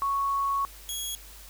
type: tone pair in turn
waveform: sine / 15% pulse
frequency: 1108.7 / 3322 Hz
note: C#6 / G#7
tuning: 0 / 0 cents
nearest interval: octave + perfect fifth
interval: 1900 cents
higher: second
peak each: -24 dBFS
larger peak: neither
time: 0.02-0.65 / 0.89-1.15 s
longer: first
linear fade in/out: 0 ms
effects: added 50 Hz sine -48 dBFS peak until 1.49 s + white hiss -49 dBFS RMS until 1.49 s